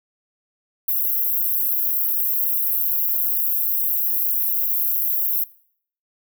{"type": "high-pass noise", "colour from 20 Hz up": "pink", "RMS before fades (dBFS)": -21, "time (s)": [0.88, 5.44], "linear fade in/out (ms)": 5, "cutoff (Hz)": 12000, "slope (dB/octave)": 96, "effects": ["noise-tail reverb RT60 0.6 s tail -21 dB re dry"]}